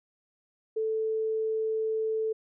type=tone; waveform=sine; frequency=440 Hz; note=A4; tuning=in tune; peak=-26 dBFS; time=0.76-2.33 s; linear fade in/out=10 ms; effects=none